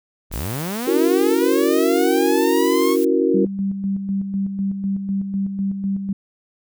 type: linear sweep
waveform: sawtooth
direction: up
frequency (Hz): 30.17 to 1108.7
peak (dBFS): -20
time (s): 0.3-2.97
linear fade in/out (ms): 50
type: noise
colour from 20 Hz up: blue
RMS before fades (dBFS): -34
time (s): 0.32-3.05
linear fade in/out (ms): 5
type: chord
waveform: sine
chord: F# dominant seventh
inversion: second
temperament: equal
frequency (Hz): 277.2 / 329.6 / 370 / 466.2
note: C#4 / E4 / F#4 / A#4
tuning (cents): 0 / 0 / 0 / 0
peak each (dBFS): -21 / -20 / -19 / -20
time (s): 0.87-3.45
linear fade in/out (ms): 5
type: tone with tremolo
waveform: sine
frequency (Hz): 196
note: G3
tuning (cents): 0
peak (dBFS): -18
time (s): 3.34-6.13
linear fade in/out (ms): 5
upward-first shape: square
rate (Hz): 4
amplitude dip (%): 50
effects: none